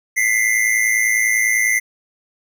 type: tone pair together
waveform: square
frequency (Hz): 1996 / 2106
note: B6 / C7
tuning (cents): +18 / +11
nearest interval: minor second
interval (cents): 93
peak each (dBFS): -18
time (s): 0.16-1.8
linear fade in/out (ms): 20
effects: none